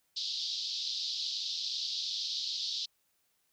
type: band-pass noise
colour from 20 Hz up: white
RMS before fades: -36 dBFS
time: 0.16-2.86 s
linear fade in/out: 10 ms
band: 3500 to 5000 Hz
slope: 48 dB/octave
effects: white hiss -75 dBFS RMS until 3.52 s